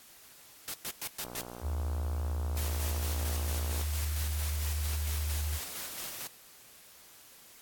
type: noise bursts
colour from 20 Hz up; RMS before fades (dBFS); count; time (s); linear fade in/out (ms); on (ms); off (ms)
white; -37; 5; 0.68-1.41; 0; 58; 110
type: click train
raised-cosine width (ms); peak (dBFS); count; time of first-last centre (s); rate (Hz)
1; -29; 155; 1.25-3.812; 60.1
type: tone with vibrato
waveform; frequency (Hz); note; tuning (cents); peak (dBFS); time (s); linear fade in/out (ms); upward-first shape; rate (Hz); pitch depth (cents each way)
sine; 75.3; D2; +44; -30; 1.61-5.6; 50; triangle; 12; 33
type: noise with tremolo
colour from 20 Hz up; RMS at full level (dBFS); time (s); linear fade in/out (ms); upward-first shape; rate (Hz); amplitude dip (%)
white; -39; 2.57-6.27; 0; square; 4.4; 30
effects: white hiss -55 dBFS RMS until 7.61 s + AAC 64 kbps